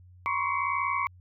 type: tone cluster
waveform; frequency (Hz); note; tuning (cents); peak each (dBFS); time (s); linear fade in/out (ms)
sine; 963 / 1058 / 1119 / 2086 / 2267; B5 / C6 / C#6 / C7 / C#7; -44 / +19 / +16 / -6 / +38; -35 / -32 / -29 / -35 / -33; 0.26-1.07; 0
effects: added 90 Hz sine -50 dBFS peak until 1.2 s